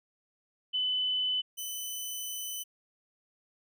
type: tone pair in turn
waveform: sine / 10% pulse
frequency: 3011 / 3011 Hz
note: F#7 / F#7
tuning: +30 / +30 cents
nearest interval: unison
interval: 0 cents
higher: neither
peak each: -27 dBFS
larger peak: neither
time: 0.73-1.42 / 1.57-2.64 s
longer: second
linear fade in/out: 20 ms
effects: none